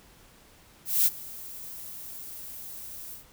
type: noise with ADSR envelope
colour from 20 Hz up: violet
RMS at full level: -20 dBFS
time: 0.85-3.25 s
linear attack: 210 ms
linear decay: 35 ms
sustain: -21 dB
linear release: 120 ms
effects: pink hiss -56 dBFS RMS until 3.32 s